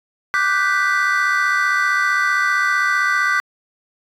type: chord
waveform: triangle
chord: G major seventh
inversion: second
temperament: equal with one note detuned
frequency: 1174.7 / 1480 / 1555.4 / 1975.5 Hz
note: D6 / F#6 / G6 / B6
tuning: 0 / 0 / -14 / 0 cents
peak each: -18 dBFS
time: 0.34-3.4 s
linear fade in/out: 0 ms
effects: tanh soft clip ceiling -8 dBFS